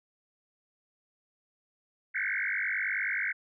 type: tone with frequency modulation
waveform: sine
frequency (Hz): 1864.7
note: A#6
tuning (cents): 0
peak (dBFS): -28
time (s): 2.14-3.33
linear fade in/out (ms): 20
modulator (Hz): 49.3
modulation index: 7.4
effects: none